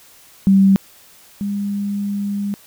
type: tone pair in turn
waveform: sine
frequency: 194.2 / 202 Hz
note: G3 / G#3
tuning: -16 / -48 cents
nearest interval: minor second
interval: 68 cents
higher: second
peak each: -8 / -19 dBFS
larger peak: first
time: 0.47-0.76 / 1.41-2.54 s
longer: second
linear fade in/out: 0 ms
effects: white hiss -47 dBFS RMS until 2.66 s